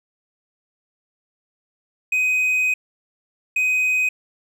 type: tone bursts at uneven times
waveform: triangle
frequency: 2510 Hz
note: D#7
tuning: 15 cents sharp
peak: -15 dBFS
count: 2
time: 2.12-2.74 / 3.56-4.09 s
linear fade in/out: 5 ms
effects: none